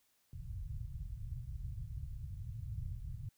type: low-pass noise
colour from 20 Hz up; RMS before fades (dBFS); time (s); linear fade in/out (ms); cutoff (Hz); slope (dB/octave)
white; -43; 0.33-3.29; 2; 130; 48
effects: white hiss -75 dBFS RMS until 3.37 s